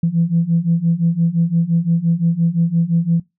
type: beating tone pair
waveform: sine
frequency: 164.8 / 170.6 Hz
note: E3 / F3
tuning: 0 / -40 cents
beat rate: 5.8 Hz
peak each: -17 / -15 dBFS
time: 0.03-3.2 s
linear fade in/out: 5 ms
effects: noise-tail reverb RT60 0.2 s tail -21 dB re dry + tanh soft clip ceiling -6 dBFS